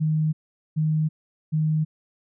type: tone bursts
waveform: sine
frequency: 155.56 Hz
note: D#3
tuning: in tune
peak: -19 dBFS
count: 3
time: 0-1.85 s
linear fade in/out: 20 ms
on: 330 ms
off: 430 ms
effects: none